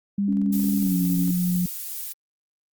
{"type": "tone with pitch glide", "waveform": "sine", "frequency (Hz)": [200.4, 178.54], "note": ["G3", "F3"], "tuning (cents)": [38, 38], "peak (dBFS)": -20, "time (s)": [0.18, 1.66], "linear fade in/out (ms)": 5, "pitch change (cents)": -200, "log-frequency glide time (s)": [0.81, 0.95]}
{"type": "tone with tremolo", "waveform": "sine", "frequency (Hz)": 277.2, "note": "C#4", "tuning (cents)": 0, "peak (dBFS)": -24, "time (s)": [0.28, 1.31], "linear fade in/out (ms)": 5, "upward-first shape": "square", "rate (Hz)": 11, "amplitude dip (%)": 30}
{"type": "noise", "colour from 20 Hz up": "violet", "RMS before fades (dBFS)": -32, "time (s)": [0.52, 2.13], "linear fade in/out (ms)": 10}
{"effects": ["Opus 32 kbps"]}